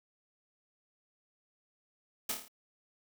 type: noise with echo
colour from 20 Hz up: white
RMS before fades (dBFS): -33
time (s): 2.29-2.32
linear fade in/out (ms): 5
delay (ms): 27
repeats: 6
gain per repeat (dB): -4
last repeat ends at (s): 2.482
effects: none